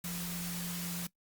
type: tone in noise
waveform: sine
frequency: 174.61 Hz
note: F3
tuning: in tune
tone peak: -38 dBFS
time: 0.04-1.07 s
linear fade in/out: 5 ms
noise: white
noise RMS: -41 dBFS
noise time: 0.04-1.07 s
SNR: 0 dB
effects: noise-tail reverb RT60 0.1 s tail -21 dB re dry + Opus 48 kbps